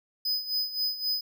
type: tone with tremolo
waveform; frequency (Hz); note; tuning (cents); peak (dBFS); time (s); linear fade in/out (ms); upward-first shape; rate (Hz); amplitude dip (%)
square; 5010; D#8; +11; -25; 0.25-1.21; 5; sine; 3.8; 75
effects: none